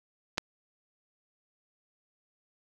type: clicks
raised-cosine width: 0.2 ms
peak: -28 / -9 dBFS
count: 2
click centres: 0.375 / 0.381 s
effects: none